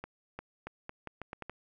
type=accelerating click train; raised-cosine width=0.5 ms; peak=-25 dBFS; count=9; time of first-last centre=0.04-1.496 s; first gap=350 ms; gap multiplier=0.8; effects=none